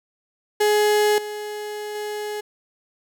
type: tone with level steps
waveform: 35% pulse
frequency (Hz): 420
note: G#4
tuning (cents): +19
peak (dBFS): -14 / -27 / -25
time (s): 0.6-2.41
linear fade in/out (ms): 10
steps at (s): 1.18 / 1.95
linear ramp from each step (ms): 2
effects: none